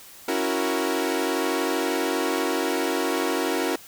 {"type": "chord", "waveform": "sawtooth", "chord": "F# dominant seventh", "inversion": "second", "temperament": "equal", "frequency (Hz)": [277.2, 329.6, 370, 466.2], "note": ["C#4", "E4", "F#4", "A#4"], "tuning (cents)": [0, 0, 0, 0], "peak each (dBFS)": [-25, -24, -24, -25], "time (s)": [0.28, 3.76], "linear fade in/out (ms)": 5, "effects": ["white hiss -46 dBFS RMS until 3.87 s"]}